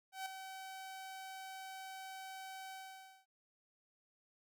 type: tone with ADSR envelope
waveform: sawtooth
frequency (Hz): 764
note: G5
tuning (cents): -45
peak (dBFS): -35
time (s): 0.12-3.26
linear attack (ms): 140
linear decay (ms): 3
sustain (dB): -8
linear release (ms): 540
effects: none